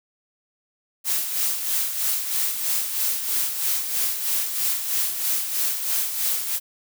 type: noise with tremolo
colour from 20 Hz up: blue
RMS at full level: -22 dBFS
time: 1.04-6.6 s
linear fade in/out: 50 ms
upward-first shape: sine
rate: 3.1 Hz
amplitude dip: 55%
effects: none